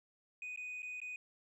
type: tone with dropouts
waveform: sine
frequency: 2489 Hz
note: D#7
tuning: in tune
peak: -39 dBFS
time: 0.42-1.16 s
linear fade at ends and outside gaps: 2 ms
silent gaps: 0.561-0.574 / 0.821-0.829 / 1.002-1.016 s
effects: tanh soft clip ceiling -40 dBFS